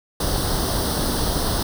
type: noise with comb filter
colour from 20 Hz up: pink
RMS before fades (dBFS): -22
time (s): 0.2-1.63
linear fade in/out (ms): 5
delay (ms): 0.21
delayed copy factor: +0.8
effects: none